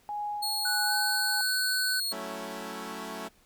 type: tone with tremolo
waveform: sine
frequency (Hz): 830.6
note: G#5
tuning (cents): 0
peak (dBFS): -30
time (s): 0.09-1.41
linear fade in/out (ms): 0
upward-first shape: sine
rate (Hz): 1.5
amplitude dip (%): 50
type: tone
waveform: sawtooth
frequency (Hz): 4321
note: C#8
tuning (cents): -45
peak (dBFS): -26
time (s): 0.42-2.13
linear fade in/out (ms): 10
type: tone with pitch glide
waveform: square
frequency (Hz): 1480 to 1511.1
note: F#6 to F#6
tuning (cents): 0 to +36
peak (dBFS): -29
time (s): 0.65-2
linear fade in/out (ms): 5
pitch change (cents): +36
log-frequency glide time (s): 0.86-0.94
type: chord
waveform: 10% pulse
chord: F# minor seventh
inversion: none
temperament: equal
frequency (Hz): 185 / 220 / 277.2 / 329.6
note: F#3 / A3 / C#4 / E4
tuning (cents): 0 / 0 / 0 / 0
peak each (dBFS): -34 / -31 / -34 / -36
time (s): 2.11-3.29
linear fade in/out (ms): 20
effects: pink hiss -63 dBFS RMS until 3.45 s